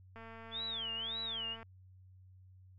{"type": "click train", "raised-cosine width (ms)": 0.5, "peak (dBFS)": -37, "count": 333, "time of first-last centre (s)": [0.16, 1.629], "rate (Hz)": 226}
{"type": "tone with vibrato", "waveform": "sine", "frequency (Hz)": 3322, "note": "G#7", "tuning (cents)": 0, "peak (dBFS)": -37, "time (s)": [0.51, 1.57], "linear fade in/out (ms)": 50, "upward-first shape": "sine", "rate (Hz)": 1.8, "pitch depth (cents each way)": 290}
{"effects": ["added 93 Hz sine -56 dBFS peak until 2.78 s"]}